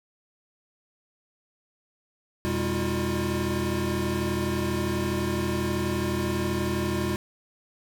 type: tone cluster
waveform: square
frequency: 85.4 / 124.6 / 201.1 / 322.9 / 355.1 Hz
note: F2 / B2 / G3 / E4 / F4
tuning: -38 / +16 / +44 / -36 / +29 cents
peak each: -33 / -34 / -31 / -34 / -31 dBFS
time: 2.45-7.16 s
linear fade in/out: 0 ms
effects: none